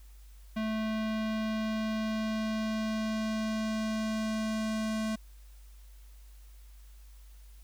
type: tone with low-pass filter sweep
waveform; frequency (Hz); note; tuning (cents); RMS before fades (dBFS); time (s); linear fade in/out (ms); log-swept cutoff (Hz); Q
square; 218.6; A3; -11; -32; 0.56-5.16; 10; 3400 to 8600; 0.99
effects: added 50 Hz sine -49 dBFS peak until 7.63 s + white hiss -64 dBFS RMS until 7.63 s